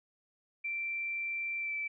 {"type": "tone with pitch glide", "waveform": "sine", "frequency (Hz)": [2349, 2321], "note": ["D7", "D7"], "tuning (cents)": [0, -21], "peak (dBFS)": -33, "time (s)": [0.64, 1.88], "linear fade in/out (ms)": 10, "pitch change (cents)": -21, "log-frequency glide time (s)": [1.58, 1.74], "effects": []}